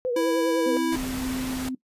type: tone with vibrato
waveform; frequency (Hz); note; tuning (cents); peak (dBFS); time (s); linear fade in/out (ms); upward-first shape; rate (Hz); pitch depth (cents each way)
sine; 493.9; B4; 0; -23; 0.05-0.77; 0; triangle; 9.9; 87
type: tone with pitch glide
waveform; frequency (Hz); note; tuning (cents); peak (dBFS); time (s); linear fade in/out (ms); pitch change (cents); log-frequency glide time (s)
square; 330 to 327.9; E4 to E4; +2 to -9; -24; 0.16-0.96; 5; -11; 0.44-0.77
type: tone with tremolo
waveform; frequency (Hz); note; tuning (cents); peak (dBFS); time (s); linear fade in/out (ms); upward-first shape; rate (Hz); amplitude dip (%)
sine; 258.2; C4; -23; -26; 0.66-1.75; 5; triangle; 1.9; 25
type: noise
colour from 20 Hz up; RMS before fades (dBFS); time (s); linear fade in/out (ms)
pink; -34; 0.92-1.69; 5
effects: noise-tail reverb RT60 0.1 s tail -18 dB re dry + resampled to 32000 Hz